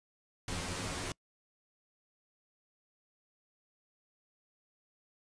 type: noise with comb filter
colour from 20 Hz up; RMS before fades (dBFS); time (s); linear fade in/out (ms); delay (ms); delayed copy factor
pink; -38; 0.48-1.12; 2; 11; +1
effects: noise-tail reverb RT60 0.1 s tail -26 dB re dry + resampled to 22050 Hz